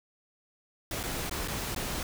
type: noise with dropouts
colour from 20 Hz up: pink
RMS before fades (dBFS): -34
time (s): 0.91-2.03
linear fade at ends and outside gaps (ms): 2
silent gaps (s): 1.031-1.036 / 1.296-1.311 / 1.477-1.482 / 1.748-1.761
effects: none